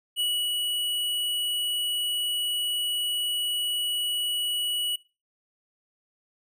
square tone with ADSR envelope, 2934 Hz, F#7, 15 cents flat, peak -24 dBFS, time 0.16-4.96 s, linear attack 40 ms, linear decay 300 ms, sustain -2 dB, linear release 6 ms, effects noise-tail reverb RT60 0.3 s tail -19 dB re dry

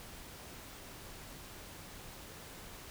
silence, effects pink hiss -50 dBFS RMS until 2.9 s

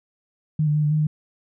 sine tone with pitch steps, 154.2 / 149 / 151.5 / 148.7 / 153.8 / 152.3 Hz, D#3 / D3 / D#3 / D3 / D#3 / D#3, -15 / +25 / -46 / +22 / -20 / -37 cents, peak -17 dBFS, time 0.59-1.07 s, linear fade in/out 5 ms, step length 80 ms, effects none

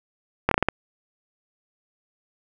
slowing click train, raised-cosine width 0.5 ms, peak -3 dBFS, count 6, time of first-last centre 0.49-0.686 s, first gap 23 ms, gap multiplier 1.27, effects none

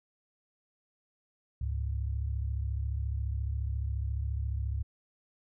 sine tone pair together, 69.47 / 103.83 Hz, C#2 / G#2, +4 / 0 cents, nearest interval perfect fifth, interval 696 cents, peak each -31 / -35 dBFS, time 1.61-4.83 s, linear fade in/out 5 ms, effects none

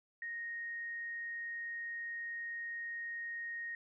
sine tone, 1864.7 Hz, A#6, in tune, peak -39 dBFS, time 0.22-3.75 s, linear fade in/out 2 ms, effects none

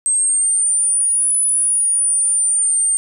sine exponential two-way sweep, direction up then down, 8300 to 9970 to 8730 Hz, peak -13 dBFS, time 0.06-2.97 s, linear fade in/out 0 ms, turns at 1.38 s, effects none

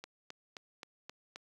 click train, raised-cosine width 0.2 ms, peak -27 dBFS, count 6, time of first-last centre 0.04-1.359 s, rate 3.79 Hz, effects high-pass 200 Hz 12 dB/octave + 10-bit

